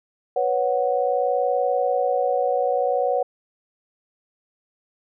sine chord, B suspended second, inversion none, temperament equal, 493.9 / 554.4 / 740 Hz, B4 / C#5 / F#5, 0 / 0 / 0 cents, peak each -23 dBFS, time 0.36-3.23 s, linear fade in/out 5 ms, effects none

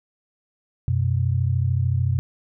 sine tone pair together, 92.5 / 126.07 Hz, F#2 / B2, 0 / +36 cents, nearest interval perfect fourth, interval 536 cents, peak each -21 dBFS, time 0.88-2.19 s, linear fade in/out 0 ms, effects none

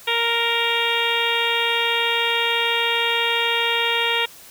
harmonic tone with a mistuned harmonic, 466.2 Hz, A#4, in tune, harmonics 1 / 2 / 3 / 4 / 5 / 6 / 7 / 8, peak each -27 / -26 / -29 / -27 / -25 / -25 / -26 / -28 dBFS, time 0.07-4.26 s, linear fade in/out 10 ms, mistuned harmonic 8, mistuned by -18 cents, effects white hiss -44 dBFS RMS until 4.5 s

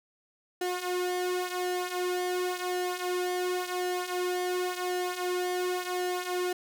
sawtooth tone with flanger, 361.1 Hz, F#4, 42 cents flat, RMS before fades -31 dBFS, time 0.61-6.53 s, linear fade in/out 5 ms, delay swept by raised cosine 1.9 to 4.8 ms, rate 0.92 Hz, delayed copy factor -0.65, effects none

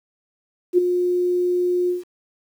sine tone with ADSR envelope, 357.3 Hz, F4, 40 cents sharp, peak -9 dBFS, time 0.73-2.04 s, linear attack 50 ms, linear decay 10 ms, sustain -8 dB, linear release 150 ms, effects 8-bit

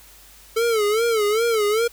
square tone with vibrato, 440 Hz, A4, in tune, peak -18 dBFS, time 0.56-1.88 s, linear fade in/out 10 ms, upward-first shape sine, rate 2.5 Hz, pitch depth 120 cents each way, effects added 50 Hz sine -52 dBFS peak until 1.92 s + white hiss -48 dBFS RMS until 1.92 s

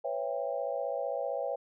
sine chord, C# half-diminished seventh, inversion third, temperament just, 498.9 / 554.4 / 665.2 / 798.3 Hz, B4 / C#5 / E5 / G5, +17 / 0 / +16 / +31 cents, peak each -37 / -34 / -37 / -39 dBFS, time 0.04-1.56 s, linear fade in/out 10 ms, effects none

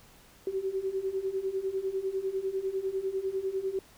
sine beating tone pair, 377.9 / 387.9 Hz, F#4 / G4, +37 / -18 cents, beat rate 10 Hz, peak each -34 / -31 dBFS, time 0.47-3.79 s, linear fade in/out 2 ms, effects pink hiss -57 dBFS RMS until 3.97 s

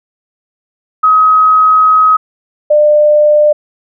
sine tone pair in turn, 1268 / 598.4 Hz, D#6 / D5, +32 / +32 cents, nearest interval octave + minor second, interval 1300 cents, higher first, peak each -4 dBFS, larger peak neither, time 1.03-2.17 / 2.7-3.53 s, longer first, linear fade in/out 10 ms, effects none

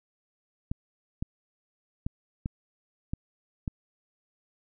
clicks, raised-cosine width 5 ms, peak -18 dBFS, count 6, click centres 0.715 / 1.225 / 2.065 / 2.459 / 3.135 / 3.678 s, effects none

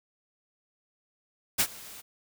white noise with ADSR envelope, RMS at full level -22 dBFS, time 1.58-2.02 s, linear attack 20 ms, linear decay 66 ms, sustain -23 dB, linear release 21 ms, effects none

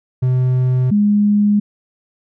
triangle / sine tone pair in turn, 127.5 / 206.6 Hz, C3 / G#3, -44 / -9 cents, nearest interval minor sixth, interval 835 cents, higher second, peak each -10 dBFS, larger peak neither, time 0.22-0.91 / 0.91-1.6 s, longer neither, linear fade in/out 10 ms, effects none

